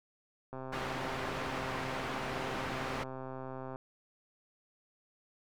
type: click train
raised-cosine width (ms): 1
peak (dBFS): -29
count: 424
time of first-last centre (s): 0.53-3.759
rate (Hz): 131
type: low-pass noise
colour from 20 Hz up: white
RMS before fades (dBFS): -39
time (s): 0.72-3.04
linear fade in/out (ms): 10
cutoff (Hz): 1700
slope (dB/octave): 12
effects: none